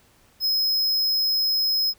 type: tone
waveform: square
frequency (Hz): 5120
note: D#8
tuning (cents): +49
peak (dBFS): -20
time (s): 0.4-1.94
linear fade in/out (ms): 50
effects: pink hiss -58 dBFS RMS until 1.98 s